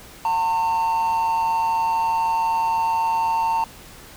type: tone with amplitude modulation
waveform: triangle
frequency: 906 Hz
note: A#5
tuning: 50 cents flat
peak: -14 dBFS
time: 0.25-3.64 s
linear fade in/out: 2 ms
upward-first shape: sine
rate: 166 Hz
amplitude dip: 50%
effects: pink hiss -43 dBFS RMS until 4.16 s